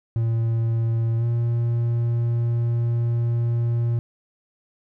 triangle tone with pitch glide, 114.5 to 117.72 Hz, A#2 to A#2, -31 to +17 cents, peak -17 dBFS, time 0.16-3.99 s, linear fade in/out 0 ms, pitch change +48 cents, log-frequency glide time 1.18-1.24 s, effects none

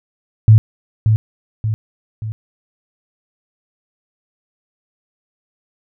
sine tone with echo, 109.2 Hz, A2, 13 cents flat, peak -3 dBFS, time 0.48-0.58 s, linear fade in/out 0 ms, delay 580 ms, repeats 3, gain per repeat -6 dB, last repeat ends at 2.32 s, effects none

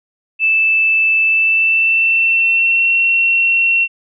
sine tone with pitch glide, 2637 to 2721 Hz, E7 to F7, 0 to -46 cents, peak -10 dBFS, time 0.39-3.88 s, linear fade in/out 50 ms, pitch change +54 cents, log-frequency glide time 1.25-2.91 s, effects none

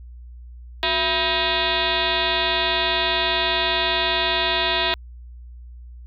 sine tone with frequency modulation, 2195 Hz, C#7, 18 cents flat, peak -18 dBFS, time 0.83-4.94 s, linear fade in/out 0 ms, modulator 305 Hz, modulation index 5.9, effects added 60 Hz sine -37 dBFS peak until 6.06 s

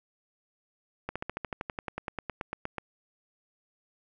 slowing click train, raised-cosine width 0.5 ms, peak -18 dBFS, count 19, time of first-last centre 1.09-2.783 s, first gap 66 ms, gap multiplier 1.04, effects none

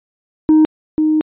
sine tone pair in turn, 311.1 / 309.8 Hz, D#4 / D#4, 0 / -7 cents, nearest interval unison, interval 7 cents, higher first, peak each -4 / -10 dBFS, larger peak first, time 0.49-0.65 / 0.98-1.21 s, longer second, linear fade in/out 0 ms, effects tanh soft clip ceiling -5 dBFS + resampled to 8000 Hz

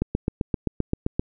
click train, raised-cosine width 3 ms, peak -9 dBFS, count 10, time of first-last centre 0.02-1.195 s, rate 7.66 Hz, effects none

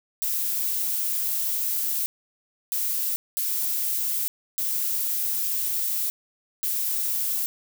violet noise bursts at uneven times, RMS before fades -26 dBFS, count 5, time 0.22-2.06 / 2.72-3.16 / 3.37-4.28 / 4.58-6.1 / 6.63-7.46 s, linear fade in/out 0 ms, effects none

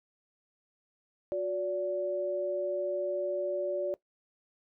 sine tone pair together, 363.5 / 577 Hz, F#4 / D5, -31 / -31 cents, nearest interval minor sixth, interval 800 cents, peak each -34 / -30 dBFS, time 1.32-3.94 s, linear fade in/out 0 ms, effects noise-tail reverb RT60 0.1 s tail -19 dB re dry

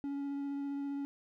triangle tone with vibrato, 280.9 Hz, C#4, 23 cents sharp, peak -33 dBFS, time 0.04-1.05 s, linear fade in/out 0 ms, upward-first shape sine, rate 15 Hz, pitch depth 10 cents each way, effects none

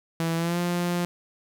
sawtooth tone with pitch glide, 165.2 to 175.02 Hz, E3 to F3, +4 to +4 cents, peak -20 dBFS, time 0.2-1.05 s, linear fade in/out 0 ms, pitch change +100 cents, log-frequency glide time 0.36-0.59 s, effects none

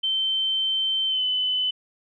sine tone with pitch glide, 3100 to 3017 Hz, G7 to F#7, -20 to +33 cents, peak -21 dBFS, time 0.03-1.71 s, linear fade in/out 10 ms, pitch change -47 cents, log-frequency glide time 1.07-1.24 s, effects none

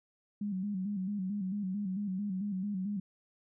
sine tone with vibrato, 196 Hz, G3, in tune, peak -32 dBFS, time 0.41-3 s, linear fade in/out 5 ms, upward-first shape square, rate 4.5 Hz, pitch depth 85 cents each way, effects none

